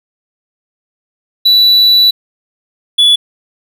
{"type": "tone pair in turn", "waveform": "triangle", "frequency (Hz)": [3952, 3425], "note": ["B7", "A7"], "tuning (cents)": [0, -47], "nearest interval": "major second", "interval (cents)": 247, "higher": "first", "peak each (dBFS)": -3, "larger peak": "neither", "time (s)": [[1.45, 2.11], [2.98, 3.16]], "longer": "first", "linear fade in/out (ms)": 10, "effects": []}